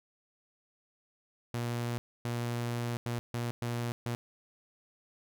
sawtooth tone bursts at uneven times, 119.2 Hz, A#2, 39 cents sharp, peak -28 dBFS, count 6, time 1.54-1.98 / 2.25-2.97 / 3.06-3.19 / 3.34-3.51 / 3.62-3.92 / 4.06-4.15 s, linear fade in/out 0 ms, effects none

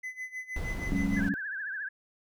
triangle tone with tremolo, 2021 Hz, B6, 39 cents sharp, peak -32 dBFS, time 0.03-1.21 s, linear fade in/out 10 ms, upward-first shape sine, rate 6.4 Hz, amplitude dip 85%
brown noise, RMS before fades -34 dBFS, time 0.56-1.29 s, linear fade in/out 2 ms
sine chord, F# suspended second, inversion none, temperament just, 185 / 208.1 / 277.5 Hz, F#3 / G#3 / C#4, 0 / +4 / +2 cents, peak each -31 dBFS, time 0.92-1.34 s, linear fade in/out 0 ms
sine tone with vibrato, 1626 Hz, G#6, 37 cents flat, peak -33 dBFS, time 1.16-1.89 s, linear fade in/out 10 ms, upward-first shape triangle, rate 14 Hz, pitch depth 140 cents each way
effects none

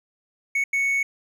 triangle tone bursts at uneven times, 2217 Hz, C#7, in tune, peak -18 dBFS, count 2, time 0.55-0.64 / 0.73-1.03 s, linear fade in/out 5 ms, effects none

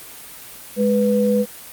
sine tone pair together, 207.7 / 493.7 Hz, G#3 / B4, 0 / -1 cents, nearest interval octave + minor third, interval 1499 cents, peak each -17 dBFS, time 0.76-1.46 s, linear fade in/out 50 ms, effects white hiss -38 dBFS RMS until 1.72 s + Opus 32 kbps

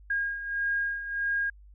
sine beating tone pair, 1625 / 1626.6 Hz, G#6 / G#6, -38 / -36 cents, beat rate 1.6 Hz, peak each -34 / -28 dBFS, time 0.1-1.5 s, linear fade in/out 5 ms, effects added 50 Hz sine -49 dBFS peak until 1.74 s

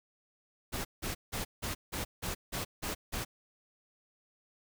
pink noise bursts, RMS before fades -36 dBFS, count 9, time 0.72-3.25 s, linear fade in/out 20 ms, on 130 ms, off 170 ms, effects none

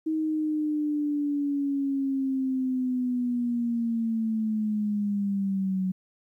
sine linear sweep, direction down, 316.7 to 185.4 Hz, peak -24 dBFS, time 0.06-5.92 s, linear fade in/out 10 ms, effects 11-bit

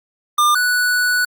square tone pair in turn, 1200 / 1478.5 Hz, D6 / F#6, +37 / -2 cents, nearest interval major third, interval 361 cents, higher second, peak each -12 / -15 dBFS, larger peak first, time 0.38-0.55 / 0.55-1.25 s, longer second, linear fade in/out 5 ms, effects Opus 48 kbps

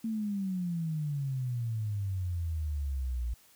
sine exponential sweep, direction down, 228.1 to 57.4 Hz, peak -30 dBFS, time 0.04-3.34 s, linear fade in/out 5 ms, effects white hiss -61 dBFS RMS until 3.55 s

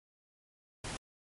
pink noise, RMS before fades -40 dBFS, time 0.84-0.97 s, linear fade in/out 5 ms, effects MP3 48 kbps

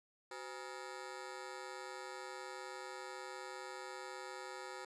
15% pulse ring-modulated tone, 444.2 Hz, A4, 16 cents sharp, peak -36 dBFS, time 0.31-4.85 s, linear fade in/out 5 ms, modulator 69.4 Hz, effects resampled to 22050 Hz

